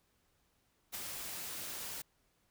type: noise with ADSR envelope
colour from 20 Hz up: white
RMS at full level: -39 dBFS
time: 0.92-2.02 s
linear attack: 30 ms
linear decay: 6 ms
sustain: -4 dB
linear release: 6 ms
effects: pink hiss -75 dBFS RMS until 2.5 s